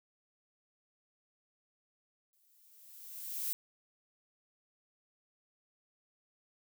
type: noise with exponential growth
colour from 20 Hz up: violet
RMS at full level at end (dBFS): -34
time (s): 2.33-3.53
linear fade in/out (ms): 0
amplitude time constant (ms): 260
effects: none